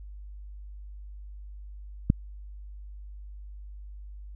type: click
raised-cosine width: 5 ms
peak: -7 dBFS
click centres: 2.101 s
effects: added 50 Hz sine -40 dBFS peak until 4.35 s